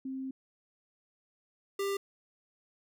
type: tone pair in turn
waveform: sine / square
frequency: 264.6 / 396.5 Hz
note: C4 / G4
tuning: +20 / +20 cents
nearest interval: perfect fifth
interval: 700 cents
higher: second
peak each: -35 / -31 dBFS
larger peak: second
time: 0.05-0.31 / 1.79-1.97 s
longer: first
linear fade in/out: 5 ms
effects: none